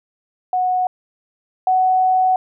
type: tone pair in turn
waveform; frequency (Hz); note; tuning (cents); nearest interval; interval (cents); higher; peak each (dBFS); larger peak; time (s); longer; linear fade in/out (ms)
sine; 735 / 745.3; F#5 / F#5; -12 / +12; unison; 24; second; -15 / -12; second; 0.53-0.87 / 1.67-2.36; second; 2
effects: none